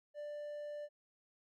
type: tone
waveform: triangle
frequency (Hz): 590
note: D5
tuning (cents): +8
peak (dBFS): -40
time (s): 0.14-0.89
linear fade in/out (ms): 50
effects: none